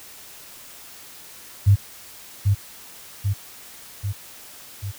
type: tone with echo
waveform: sine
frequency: 100 Hz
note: G2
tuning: 35 cents sharp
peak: -10 dBFS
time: 1.66-1.76 s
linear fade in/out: 20 ms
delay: 790 ms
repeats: 4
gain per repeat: -4 dB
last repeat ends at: 4.92 s
effects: white hiss -43 dBFS RMS until 4.98 s